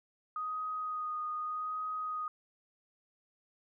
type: tone with vibrato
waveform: sine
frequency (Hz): 1244.5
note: D#6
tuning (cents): 0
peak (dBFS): -34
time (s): 0.36-2.28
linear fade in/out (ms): 2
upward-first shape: sine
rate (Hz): 0.82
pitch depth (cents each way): 16
effects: none